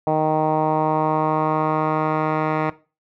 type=tone with low-pass filter sweep; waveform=10% pulse; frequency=155.56 Hz; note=D#3; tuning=in tune; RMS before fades=-20 dBFS; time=0.07-2.7 s; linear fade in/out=2 ms; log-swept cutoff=770 to 1600 Hz; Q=2.6; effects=noise-tail reverb RT60 0.3 s tail -17 dB re dry